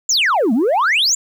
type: exponential two-way sweep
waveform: sine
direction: down then up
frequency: 7470 to 207.7 to 7470 Hz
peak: -10 dBFS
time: 0.09-1.15 s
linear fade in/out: 5 ms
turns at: 0.53 s
effects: tanh soft clip ceiling -11 dBFS + 8-bit